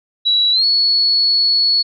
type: tone with pitch glide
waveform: sine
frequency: 3912 to 4391 Hz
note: B7 to C#8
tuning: -17 to -17 cents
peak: -11 dBFS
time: 0.25-1.83 s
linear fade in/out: 20 ms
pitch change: +200 cents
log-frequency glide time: 0.52-0.65 s
effects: none